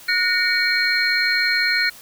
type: tone cluster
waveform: sine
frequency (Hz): 1454 / 1844 / 2248 / 4212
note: F#6 / A#6 / C#7 / C8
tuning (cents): -31 / -19 / +24 / +11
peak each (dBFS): -22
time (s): 0.08-1.9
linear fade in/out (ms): 10
effects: white hiss -43 dBFS RMS until 2.01 s